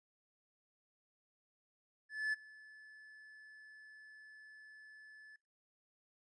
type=tone with ADSR envelope; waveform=triangle; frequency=1732 Hz; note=A6; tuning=28 cents flat; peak=-30 dBFS; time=2.09-5.36 s; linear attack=240 ms; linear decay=18 ms; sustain=-23 dB; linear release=3 ms; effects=noise-tail reverb RT60 0.4 s tail -26 dB re dry + resampled to 22050 Hz